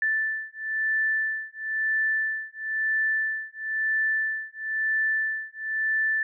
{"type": "beating tone pair", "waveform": "sine", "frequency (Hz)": [1760, 1761], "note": ["A6", "A6"], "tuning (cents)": [0, 1], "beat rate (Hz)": 1, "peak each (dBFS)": -27, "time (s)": [0.02, 6.23], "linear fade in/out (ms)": 2, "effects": []}